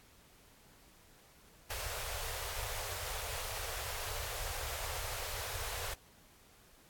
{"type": "band-stop noise", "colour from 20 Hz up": "pink", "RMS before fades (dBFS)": -40, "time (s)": [1.7, 5.94], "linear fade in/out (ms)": 5, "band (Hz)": [110, 440], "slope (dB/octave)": 48, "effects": ["pink hiss -62 dBFS RMS until 6.89 s", "AAC 64 kbps"]}